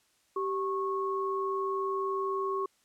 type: tone pair together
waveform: sine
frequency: 388.3 / 1097 Hz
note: G4 / C#6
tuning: -16 / -18 cents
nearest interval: octave + tritone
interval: 1798 cents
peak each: -31 / -32 dBFS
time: 0.36-2.66 s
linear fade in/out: 5 ms
effects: white hiss -69 dBFS RMS until 2.84 s + low-pass 10000 Hz 12 dB/octave